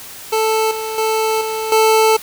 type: tone with level steps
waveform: 25% pulse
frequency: 440 Hz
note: A4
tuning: in tune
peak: -10 / -18 / -11 / -16 / -6 dBFS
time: 0.32-2.17 s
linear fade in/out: 10 ms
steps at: 0.71 / 0.98 / 1.41 / 1.72 s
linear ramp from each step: 2 ms
effects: white hiss -34 dBFS RMS until 2.22 s